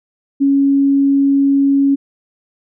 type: tone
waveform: sine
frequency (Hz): 277.2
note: C#4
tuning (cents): 0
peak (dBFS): -9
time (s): 0.4-1.96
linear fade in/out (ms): 20
effects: none